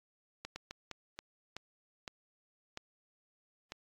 slowing click train, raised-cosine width 0.2 ms, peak -24 dBFS, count 9, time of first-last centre 0.45-3.72 s, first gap 110 ms, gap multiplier 1.36, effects AAC 48 kbps

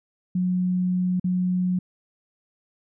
sine tone with dropouts, 181.8 Hz, F#3, 30 cents flat, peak -20 dBFS, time 0.35-1.79 s, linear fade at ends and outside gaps 5 ms, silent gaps 1.198-1.242 s, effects none

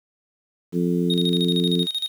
harmonic tone, 87.31 Hz, F2, in tune, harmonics 2 / 3 / 4 / 5, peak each -21 / -25 / -26 / -28 dBFS, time 0.72-1.87 s, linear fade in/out 50 ms
triangle tone with tremolo, 3729 Hz, A#7, in tune, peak -20 dBFS, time 1.1-2.08 s, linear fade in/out 2 ms, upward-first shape square, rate 13 Hz, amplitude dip 80%
effects 8-bit

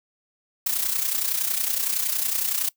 blue noise with amplitude modulation, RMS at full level -22 dBFS, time 0.66-2.69 s, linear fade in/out 5 ms, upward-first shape sine, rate 30.8 Hz, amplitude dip 65%, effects noise-tail reverb RT60 0.1 s tail -22 dB re dry

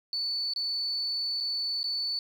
sine tone with dropouts, 4479 Hz, C#8, 17 cents sharp, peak -28 dBFS, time 0.13-2.19 s, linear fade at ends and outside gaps 1 ms, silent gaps 0.536-0.561 / 1.403-1.407 / 1.831-1.841 s, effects 9-bit

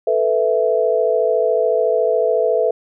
sine chord, A suspended second, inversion none, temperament equal, 440 / 493.9 / 659.3 Hz, A4 / B4 / E5, 0 / 0 / 0 cents, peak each -18 dBFS, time 0.07-2.71 s, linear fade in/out 5 ms, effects none

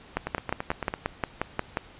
two click trains, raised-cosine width 0.5 ms, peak -14 / -10 dBFS, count 7 / 10, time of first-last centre 0.27-0.939 / 0.17-1.771 s, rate 8.97 / 5.62 Hz, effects pink hiss -50 dBFS RMS until 1.99 s + resampled to 8000 Hz

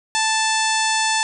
harmonic tone, 880 Hz, A5, in tune, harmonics 1 / 2 / 3 / 4 / 5 / 6 / 7 / 8 / 9 / 10, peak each -21 / -24 / -26 / -27 / -28 / -29 / -29 / -30 / -31 / -31 dBFS, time 0.15-1.23 s, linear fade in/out 0 ms, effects none

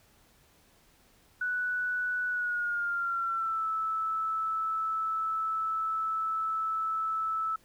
sine tone with pitch glide, 1480 to 1310.9 Hz, F#6 to E6, 0 to -10 cents, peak -28 dBFS, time 1.41-7.56 s, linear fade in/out 5 ms, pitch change -210 cents, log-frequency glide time 2.28-3.67 s, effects pink hiss -63 dBFS RMS until 7.64 s

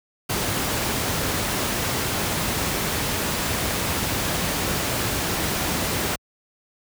pink noise, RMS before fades -24 dBFS, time 0.29-6.16 s, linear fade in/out 10 ms, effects high-pass 60 Hz 12 dB/octave

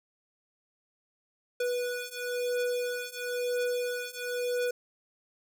square beating tone pair, 490 / 490.99 Hz, B4 / B4, -14 / -10 cents, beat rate 0.99 Hz, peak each -34 / -33 dBFS, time 1.6-4.71 s, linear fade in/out 5 ms, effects none

